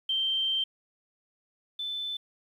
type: tone pair in turn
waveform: sine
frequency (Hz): 3136 / 3520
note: G7 / A7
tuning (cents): 0 / 0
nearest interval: major second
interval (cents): 200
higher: second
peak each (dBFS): -25 / -31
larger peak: first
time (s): 0.09-0.64 / 1.79-2.17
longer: first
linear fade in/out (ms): 5
effects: 10-bit